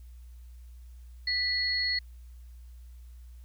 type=tone pair together; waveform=sine; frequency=1975.5 / 4334 Hz; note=B6 / C#8; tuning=0 / -40 cents; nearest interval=octave + major second; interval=1360 cents; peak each=-30 / -28 dBFS; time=1.27-1.99 s; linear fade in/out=5 ms; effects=added 60 Hz sine -45 dBFS peak until 3.44 s + white hiss -68 dBFS RMS until 3.44 s